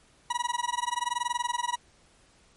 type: tone with amplitude modulation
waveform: 40% pulse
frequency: 966 Hz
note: B5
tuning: 39 cents flat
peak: -23 dBFS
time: 0.3-1.76 s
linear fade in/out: 5 ms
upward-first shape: sine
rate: 21 Hz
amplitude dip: 100%
effects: pink hiss -61 dBFS RMS until 2.56 s + MP3 48 kbps